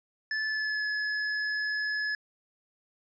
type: tone with pitch glide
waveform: square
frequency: 1739 to 1706.2 Hz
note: A6 to G#6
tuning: -21 to +46 cents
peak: -29 dBFS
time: 0.31-2.15 s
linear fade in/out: 2 ms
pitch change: -33 cents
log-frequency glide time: 0.47-0.85 s
effects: resampled to 16000 Hz